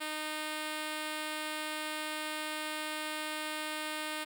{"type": "tone", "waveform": "5% pulse", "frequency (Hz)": 307.5, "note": "D#4", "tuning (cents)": -20, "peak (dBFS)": -24, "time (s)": [0, 4.25], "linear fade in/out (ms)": 20, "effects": []}